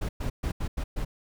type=noise bursts at uneven times; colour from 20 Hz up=brown; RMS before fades=-29 dBFS; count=6; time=0.01-0.09 / 0.2-0.3 / 0.43-0.52 / 0.6-0.68 / 0.77-0.84 / 0.96-1.05 s; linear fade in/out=10 ms; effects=none